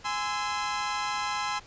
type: chord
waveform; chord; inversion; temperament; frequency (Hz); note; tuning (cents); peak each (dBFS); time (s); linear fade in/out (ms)
sawtooth; Ab augmented; none; equal with one note detuned; 830.6 / 1032.1 / 1318.5; Ab5 / C6 / E6; 0 / -24 / 0; -29 / -28 / -31; 0.04-1.6; 20
effects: pink hiss -52 dBFS RMS until 1.66 s + resampled to 16000 Hz